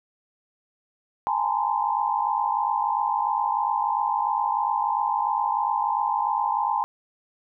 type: tone cluster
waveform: sine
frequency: 819 / 866 / 929 / 1029 Hz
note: G#5 / A5 / A#5 / C6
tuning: -24 / -28 / -6 / -29 cents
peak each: -27 dBFS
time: 1.27-6.84 s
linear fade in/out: 0 ms
effects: none